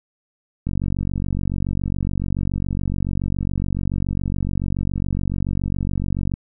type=click train; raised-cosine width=5 ms; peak=-11 dBFS; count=268; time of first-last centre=0.67-6.339 s; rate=47.1 Hz; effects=none